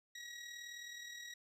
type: tone with amplitude modulation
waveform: 20% pulse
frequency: 1910 Hz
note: A#6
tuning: 42 cents sharp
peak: -40 dBFS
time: 0.15-1.34 s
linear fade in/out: 5 ms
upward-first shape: sine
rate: 39.1 Hz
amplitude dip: 45%
effects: low-pass 11000 Hz 12 dB/octave